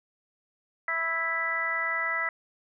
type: harmonic tone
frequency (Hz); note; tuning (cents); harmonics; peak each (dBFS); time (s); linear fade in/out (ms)
329.6; E4; 0; 2 / 3 / 4 / 5 / 6; -39 / -39 / -32 / -36 / -28; 0.88-2.29; 2
effects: none